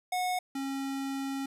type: tone pair in turn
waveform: square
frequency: 730 / 272.3 Hz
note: F#5 / C#4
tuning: -24 / -31 cents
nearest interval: octave + perfect fourth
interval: 1707 cents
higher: first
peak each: -29 / -33 dBFS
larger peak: first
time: 0.12-0.39 / 0.55-1.46 s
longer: second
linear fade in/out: 5 ms
effects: resampled to 32000 Hz + 10-bit